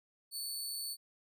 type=tone; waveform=20% pulse; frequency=4466 Hz; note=C#8; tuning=12 cents sharp; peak=-32 dBFS; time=0.31-0.97 s; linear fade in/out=50 ms; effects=none

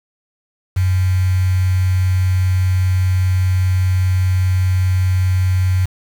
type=tone with quantisation; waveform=sine; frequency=92.5 Hz; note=F#2; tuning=in tune; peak=-12 dBFS; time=0.76-5.86 s; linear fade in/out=10 ms; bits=5; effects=none

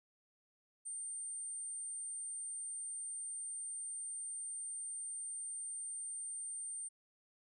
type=tone; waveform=sine; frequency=8870 Hz; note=C#9; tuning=in tune; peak=-39 dBFS; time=0.85-6.89 s; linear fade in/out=20 ms; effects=tanh soft clip ceiling -39 dBFS

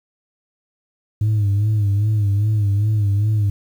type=tone with vibrato; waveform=sine; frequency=103.83 Hz; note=G#2; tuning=in tune; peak=-12 dBFS; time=1.21-3.5 s; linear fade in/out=5 ms; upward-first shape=sine; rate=2.5 Hz; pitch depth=76 cents each way; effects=tanh soft clip ceiling -13 dBFS + 8-bit

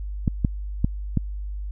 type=clicks; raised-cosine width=5 ms; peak=-7 dBFS; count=4; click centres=0.278 / 0.448 / 0.845 / 1.173 s; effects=added 50 Hz sine -28 dBFS peak until 1.71 s

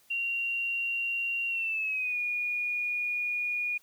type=tone with pitch glide; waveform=sine; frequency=2759 to 2444 Hz; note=F7 to D#7; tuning=-22 to -32 cents; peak=-28 dBFS; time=0.1-3.78 s; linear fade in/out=10 ms; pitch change=-210 cents; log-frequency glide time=1.48-2.18 s; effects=white hiss -63 dBFS RMS until 3.82 s

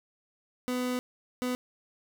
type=tone bursts at uneven times; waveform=30% pulse; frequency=250 Hz; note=B3; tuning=21 cents sharp; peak=-26 dBFS; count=2; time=0.68-0.99 / 1.42-1.55 s; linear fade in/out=0 ms; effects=none

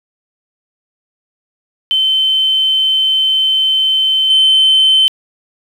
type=tone with level steps; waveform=sine; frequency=3078 Hz; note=G7; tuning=32 cents flat; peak=-9 / -5 dBFS; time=1.91-5.08 s; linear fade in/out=0 ms; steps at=4.3 s; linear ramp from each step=5 ms; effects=tanh soft clip ceiling -3 dBFS + 7-bit

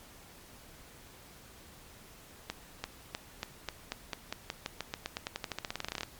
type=accelerating click train; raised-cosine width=0.2 ms; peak=-17 dBFS; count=30; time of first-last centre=2.5-6.033 s; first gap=340 ms; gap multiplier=0.91; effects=pink hiss -54 dBFS RMS until 6.19 s + MP3 96 kbps

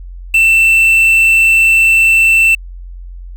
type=tone with quantisation; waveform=triangle; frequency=2675 Hz; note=E7; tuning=25 cents sharp; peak=-4 dBFS; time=0.34-2.55 s; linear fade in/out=5 ms; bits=5; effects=added 44 Hz sine -26 dBFS peak until 3.36 s

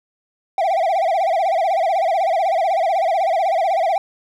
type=tone with vibrato; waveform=triangle; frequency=715 Hz; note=F5; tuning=41 cents sharp; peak=-13 dBFS; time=0.58-3.98 s; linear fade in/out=2 ms; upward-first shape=sine; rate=16 Hz; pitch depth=190 cents each way; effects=none

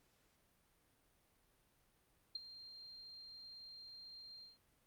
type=tone with ADSR envelope; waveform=sine; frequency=4186 Hz; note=C8; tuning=in tune; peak=-37 dBFS; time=2.35-4.58 s; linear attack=5 ms; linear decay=18 ms; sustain=-15 dB; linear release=170 ms; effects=pink hiss -75 dBFS RMS until 4.86 s + Opus 48 kbps

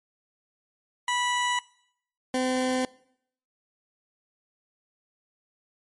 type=tone pair in turn; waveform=20% pulse; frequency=981 / 256.3 Hz; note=B5 / C4; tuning=-12 / -36 cents; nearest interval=octave + major seventh; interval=2324 cents; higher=first; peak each=-19 dBFS; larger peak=neither; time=1.08-1.59 / 2.34-2.85 s; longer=neither; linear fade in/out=2 ms; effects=noise-tail reverb RT60 0.7 s tail -22 dB re dry + MP3 48 kbps

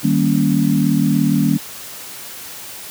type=chord; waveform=sine; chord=Eb dominant seventh; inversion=none; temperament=equal with one note detuned; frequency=155.56 / 196 / 233.1 / 279.6 Hz; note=Eb3 / G3 / Bb3 / Db4; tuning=0 / 0 / 0 / +15 cents; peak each=-18 dBFS; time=0.03-1.58 s; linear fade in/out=20 ms; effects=white hiss -33 dBFS RMS until 2.9 s + high-pass 60 Hz 12 dB/octave

